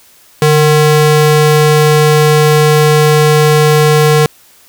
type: ring-modulated tone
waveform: square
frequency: 303.8 Hz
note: D#4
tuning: 41 cents flat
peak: -3 dBFS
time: 0.42-4.26 s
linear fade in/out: 0 ms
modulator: 156 Hz
effects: white hiss -44 dBFS RMS until 4.68 s